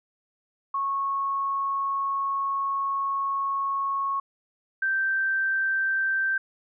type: tone pair in turn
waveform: sine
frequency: 1100 / 1562.8 Hz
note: C#6 / G6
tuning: -14 / -6 cents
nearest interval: tritone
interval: 608 cents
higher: second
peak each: -24 / -22 dBFS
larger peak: second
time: 0.74-4.2 / 4.82-6.38 s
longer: first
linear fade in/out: 5 ms
effects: none